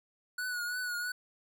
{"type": "tone with vibrato", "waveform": "square", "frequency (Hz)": 1465, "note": "F#6", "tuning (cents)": -18, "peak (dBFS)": -34, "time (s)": [0.38, 1.12], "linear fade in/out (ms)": 5, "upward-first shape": "triangle", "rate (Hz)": 3, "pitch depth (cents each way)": 48, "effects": []}